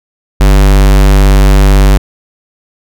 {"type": "tone", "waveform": "square", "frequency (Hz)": 49, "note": "G1", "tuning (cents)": 0, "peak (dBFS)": -3, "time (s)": [0.4, 1.98], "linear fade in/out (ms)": 10, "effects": []}